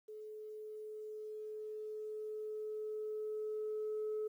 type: tone with level ramp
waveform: sine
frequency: 429.2 Hz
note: A4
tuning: 43 cents flat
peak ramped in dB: -46 to -34 dBFS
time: 0.08-4.28 s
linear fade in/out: 10 ms
effects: tanh soft clip ceiling -33 dBFS + 12-bit